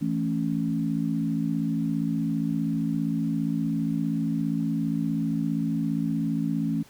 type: chord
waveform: sine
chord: A major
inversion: second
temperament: equal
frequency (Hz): 164.81 / 220 / 277.2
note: E3 / A3 / C#4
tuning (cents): 0 / 0 / 0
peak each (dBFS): -28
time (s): 0.01-6.83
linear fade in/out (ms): 10
effects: pink hiss -54 dBFS RMS until 6.89 s